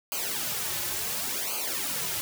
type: noise with flanger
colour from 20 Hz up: white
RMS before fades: -31 dBFS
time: 0.12-2.21 s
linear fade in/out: 0 ms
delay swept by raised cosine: 0.54 to 4.34 ms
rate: 0.7 Hz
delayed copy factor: -0.9
effects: none